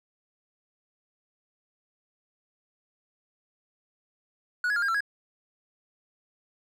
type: tone with pitch steps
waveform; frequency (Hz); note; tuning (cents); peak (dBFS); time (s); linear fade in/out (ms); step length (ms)
triangle; 1462 / 1676 / 1406 / 1616 / 1346 / 1657; F#6 / G#6 / F6 / G#6 / E6 / G#6; -21 / +15 / +11 / -48 / +36 / -4; -22; 4.64-5.006; 2; 61
effects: none